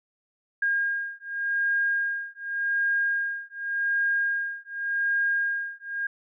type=beating tone pair; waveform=sine; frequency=1619 / 1619.87 Hz; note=G#6 / G#6; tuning=-45 / -44 cents; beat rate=0.87 Hz; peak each=-27 dBFS; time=0.62-6.07 s; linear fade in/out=5 ms; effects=none